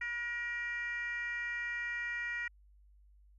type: tone with frequency modulation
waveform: sine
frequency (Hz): 1900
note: A#6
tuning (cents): +33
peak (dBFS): -34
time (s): 0.01-2.48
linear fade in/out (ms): 5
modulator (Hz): 465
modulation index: 0.79
effects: tanh soft clip ceiling -30 dBFS + added 50 Hz sine -59 dBFS peak until 3.38 s